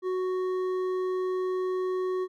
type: tone with hard clipping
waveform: sine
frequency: 370 Hz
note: F#4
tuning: in tune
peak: -28 dBFS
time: 0.02-2.28 s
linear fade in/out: 50 ms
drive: 7 dB
effects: none